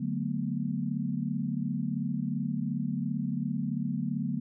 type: chord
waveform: sine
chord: B minor seventh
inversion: first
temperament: equal with one note detuned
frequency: 146.83 / 185 / 220 / 242.8 Hz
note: D3 / F#3 / A3 / B3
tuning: 0 / 0 / 0 / -29 cents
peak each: -34 dBFS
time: 0-4.4 s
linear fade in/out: 10 ms
effects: none